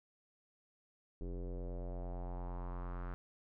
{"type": "tone with low-pass filter sweep", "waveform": "square", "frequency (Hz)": 44.38, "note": "F1", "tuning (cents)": 29, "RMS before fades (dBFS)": -42, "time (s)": [1.21, 3.14], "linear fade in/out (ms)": 0, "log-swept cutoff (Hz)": [390, 1400], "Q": 2.9, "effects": []}